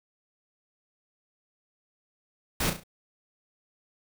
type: noise with echo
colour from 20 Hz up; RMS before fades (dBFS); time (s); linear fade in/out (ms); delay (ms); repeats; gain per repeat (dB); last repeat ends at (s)
pink; -27; 2.6-2.7; 5; 34; 4; -7; 2.836
effects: none